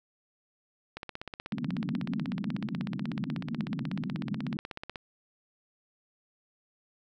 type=click train; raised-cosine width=0.3 ms; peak=-22 dBFS; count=66; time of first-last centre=0.97-4.958 s; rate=16.3 Hz
type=band-pass noise; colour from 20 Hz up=white; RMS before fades=-34 dBFS; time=1.52-4.57 s; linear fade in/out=2 ms; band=140 to 260 Hz; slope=48 dB/octave
effects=none